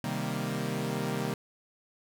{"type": "chord", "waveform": "sawtooth", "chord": "C minor seventh", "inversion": "none", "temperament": "equal", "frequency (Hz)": [130.81, 155.56, 196, 233.1], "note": ["C3", "Eb3", "G3", "Bb3"], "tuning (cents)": [0, 0, 0, 0], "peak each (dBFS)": -32, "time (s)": [0.04, 1.34], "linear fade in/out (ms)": 2, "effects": []}